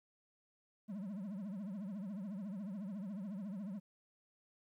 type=tone with vibrato; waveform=triangle; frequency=198.1 Hz; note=G3; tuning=18 cents sharp; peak=-39 dBFS; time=0.88-3.8 s; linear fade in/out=20 ms; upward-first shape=triangle; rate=14 Hz; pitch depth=210 cents each way; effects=13-bit